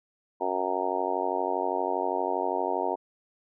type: harmonic tone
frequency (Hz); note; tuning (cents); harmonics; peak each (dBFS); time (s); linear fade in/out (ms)
92.5; F#2; 0; 3 / 4 / 5 / 6 / 7 / 8 / 9 / 10; -38 / -33 / -34 / -37 / -33 / -33 / -35 / -32; 0.4-2.96; 20
effects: none